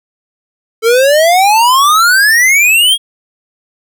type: exponential sweep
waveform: square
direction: up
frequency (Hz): 440 to 3322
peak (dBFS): -6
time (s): 0.82-2.98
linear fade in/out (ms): 50
effects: none